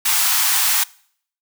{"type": "high-pass noise", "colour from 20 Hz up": "white", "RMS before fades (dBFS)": -17, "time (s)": [0.05, 0.84], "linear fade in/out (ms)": 10, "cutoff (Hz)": 740, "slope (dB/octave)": 96, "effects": ["noise-tail reverb RT60 0.6 s tail -23 dB re dry"]}